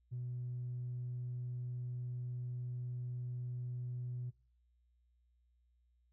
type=tone with tanh clipping; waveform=triangle; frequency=123.47 Hz; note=B2; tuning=in tune; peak=-39 dBFS; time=0.11-4.31 s; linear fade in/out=20 ms; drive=5 dB; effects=noise-tail reverb RT60 0.4 s tail -24 dB re dry + added 60 Hz sine -70 dBFS peak until 6.12 s